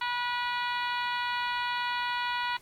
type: harmonic tone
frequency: 486.3 Hz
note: B4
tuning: 27 cents flat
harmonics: 2 / 3 / 4 / 5 / 6 / 7 / 8 / 9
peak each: -31 / -35 / -37 / -39 / -41 / -42 / -43 / -44 dBFS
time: 0.01-2.57 s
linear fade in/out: 5 ms
effects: pink hiss -59 dBFS RMS until 2.61 s + AAC 64 kbps